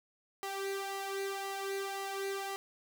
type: tone with flanger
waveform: sawtooth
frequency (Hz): 392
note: G4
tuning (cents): 0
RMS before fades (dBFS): -38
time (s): 0.43-2.56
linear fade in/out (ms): 0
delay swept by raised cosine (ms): 0.99 to 2.09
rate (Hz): 1.9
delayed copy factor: +0.65
effects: none